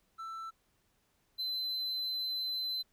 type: tone pair in turn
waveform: triangle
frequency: 1330 / 4053 Hz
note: E6 / B7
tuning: +15 / +44 cents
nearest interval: octave + perfect fifth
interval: 1929 cents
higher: second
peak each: -38 / -32 dBFS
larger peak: second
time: 0.18-0.51 / 1.38-2.83 s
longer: second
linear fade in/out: 20 ms
effects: pink hiss -74 dBFS RMS until 2.92 s